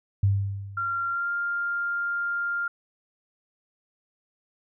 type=tone with exponential decay; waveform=sine; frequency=99.1 Hz; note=G2; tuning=19 cents sharp; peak=-16 dBFS; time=0.23-1.15 s; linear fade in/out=5 ms; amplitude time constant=200 ms
type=tone with pitch glide; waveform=sine; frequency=1380 to 1399.3 Hz; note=F6 to F6; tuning=-21 to +3 cents; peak=-25 dBFS; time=0.77-2.68 s; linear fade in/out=5 ms; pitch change=+24 cents; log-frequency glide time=1.11-1.31 s
effects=none